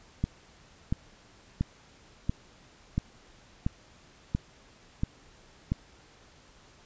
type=click train; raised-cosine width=5 ms; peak=-14 dBFS; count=9; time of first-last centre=0.24-5.719 s; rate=1.46 Hz; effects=pink hiss -57 dBFS RMS until 6.85 s + resampled to 16000 Hz